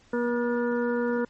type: harmonic tone with a mistuned harmonic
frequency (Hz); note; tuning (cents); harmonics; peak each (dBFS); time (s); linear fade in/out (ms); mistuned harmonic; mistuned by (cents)
240; B3; -49; 1 / 2 / 4 / 5 / 6 / 7; -27 / -26 / -36 / -44 / -35 / -43; 0.13-1.25; 5; 7; +71
effects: pink hiss -59 dBFS RMS until 1.29 s + MP3 32 kbps